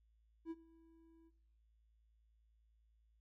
triangle tone with ADSR envelope, 327.9 Hz, E4, 9 cents flat, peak -38 dBFS, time 0.45-1.31 s, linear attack 58 ms, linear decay 39 ms, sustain -24 dB, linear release 38 ms, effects noise-tail reverb RT60 0.6 s tail -18 dB re dry + added 55 Hz sine -70 dBFS peak until 3.2 s

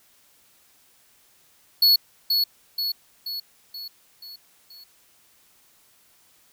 square tone with echo, 4388 Hz, C#8, 18 cents flat, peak -14 dBFS, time 1.82-1.96 s, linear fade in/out 5 ms, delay 480 ms, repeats 6, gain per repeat -5 dB, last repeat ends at 4.84 s, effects white hiss -59 dBFS RMS until 6.52 s

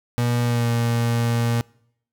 35% pulse tone with pitch glide, 120.3 to 117.62 Hz, B2 to A#2, -45 to +16 cents, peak -17 dBFS, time 0.18-1.61 s, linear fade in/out 0 ms, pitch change -39 cents, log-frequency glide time 0.42-0.7 s, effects noise-tail reverb RT60 0.7 s tail -25 dB re dry

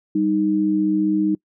sine tone pair together, 195.9 / 311 Hz, G3 / D#4, -1 / -1 cents, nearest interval minor sixth, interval 800 cents, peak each -22 / -17 dBFS, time 0.15-1.35 s, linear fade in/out 5 ms, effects noise-tail reverb RT60 0.1 s tail -25 dB re dry

